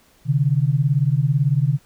sine beating tone pair, 131.8 / 149.8 Hz, C3 / D3, +13 / +35 cents, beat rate 18 Hz, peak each -18 dBFS, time 0.25-1.79 s, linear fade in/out 50 ms, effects pink hiss -56 dBFS RMS until 1.85 s

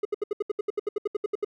triangle tone bursts, 415.3 Hz, G#4, in tune, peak -21 dBFS, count 16, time 0.03-1.447 s, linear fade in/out 5 ms, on 22 ms, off 71 ms, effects none

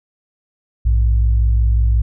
sine tone pair together, 58.27 / 103.83 Hz, A#1 / G#2, 0 / 0 cents, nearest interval minor seventh, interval 1000 cents, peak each -11 / -21 dBFS, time 0.85-2.02 s, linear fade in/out 10 ms, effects none

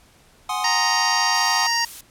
square chord, Ab dominant seventh, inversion third, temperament equal, 740 / 830.6 / 1046.5 / 1244.5 Hz, Gb5 / Ab5 / C6 / Eb6, 0 / 0 / 0 / 0 cents, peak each -29 dBFS, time 0.49-1.67 s, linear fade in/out 5 ms
harmonic tone, 932.3 Hz, A#5, in tune, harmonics 1 / 2 / 3 / 5 / 6 / 7, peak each -24 / -24 / -31 / -24 / -26 / -32 dBFS, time 0.64-1.85 s, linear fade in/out 5 ms
blue noise, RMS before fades -35 dBFS, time 1.34-2.01 s, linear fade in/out 5 ms
effects pink hiss -54 dBFS RMS until 2.1 s + low-pass 12000 Hz 12 dB/octave

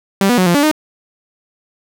sawtooth tone with pitch steps, 195.6 / 244 / 183.9 / 173.4 / 287.5 / 307.3 Hz, G3 / B3 / F#3 / F3 / D4 / D#4, -4 / -21 / -10 / -12 / -37 / -21 cents, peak -6 dBFS, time 0.21-0.714 s, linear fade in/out 2 ms, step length 84 ms, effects none

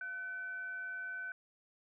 sine tone with frequency modulation, 1512 Hz, F#6, 37 cents sharp, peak -39 dBFS, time 0.01-1.32 s, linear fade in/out 2 ms, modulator 819 Hz, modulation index 0.21, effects none

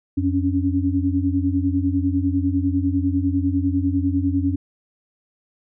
sine tone cluster, 88.7 / 273.1 / 283.1 Hz, F2 / C#4 / C#4, +27 / -26 / +37 cents, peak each -22 dBFS, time 0.17-4.56 s, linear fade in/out 10 ms, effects none

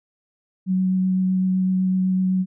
sine tone with vibrato, 186.4 Hz, F#3, 13 cents sharp, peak -17 dBFS, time 0.66-2.46 s, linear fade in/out 50 ms, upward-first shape triangle, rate 7.9 Hz, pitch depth 11 cents each way, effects none

